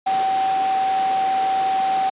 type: tone in noise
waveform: sine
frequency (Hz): 768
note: G5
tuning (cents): -36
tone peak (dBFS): -17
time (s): 0.06-2.1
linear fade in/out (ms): 10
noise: pink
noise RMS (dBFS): -29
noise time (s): 0.06-2.1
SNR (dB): +9
effects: high-pass 300 Hz 12 dB/octave + resampled to 8000 Hz